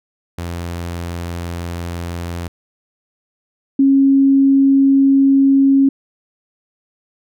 sawtooth / sine tone pair in turn, 86 / 273 Hz, F2 / C#4, -26 / -26 cents, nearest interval octave + minor sixth, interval 2000 cents, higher second, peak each -19 / -8 dBFS, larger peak second, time 0.38-2.48 / 3.79-5.89 s, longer neither, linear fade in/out 5 ms, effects none

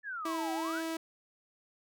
sine exponential two-way sweep, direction down then up, 1760 to 742 to 1760 Hz, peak -36 dBFS, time 0.03-0.83 s, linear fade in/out 50 ms, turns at 0.53 s
sawtooth tone, 325.5 Hz, E4, 22 cents flat, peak -30 dBFS, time 0.25-0.97 s, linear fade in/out 5 ms
effects none

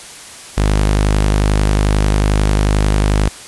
sawtooth tone, 51.2 Hz, G#1, 24 cents flat, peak -7 dBFS, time 0.57-3.29 s, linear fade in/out 10 ms, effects white hiss -34 dBFS RMS until 3.47 s + resampled to 24000 Hz

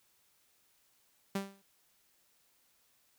sawtooth tone with exponential decay, 196.4 Hz, G3, 4 cents sharp, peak -26 dBFS, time 1.35-1.62 s, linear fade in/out 5 ms, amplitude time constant 57 ms, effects white hiss -71 dBFS RMS until 3.18 s

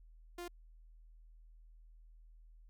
sawtooth tone, 350 Hz, F4, 4 cents sharp, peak -39 dBFS, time 0.38-0.48 s, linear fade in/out 5 ms, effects added 40 Hz sine -56 dBFS peak until 2.69 s

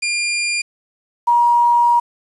sawtooth / sine tone pair in turn, 2400 / 952.4 Hz, D7 / A#5, +37 / +37 cents, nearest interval octave + major third, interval 1600 cents, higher first, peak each -14 / -10 dBFS, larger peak second, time 0.02-0.62 / 1.27-2 s, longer second, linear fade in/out 10 ms, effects resampled to 24000 Hz + 7-bit

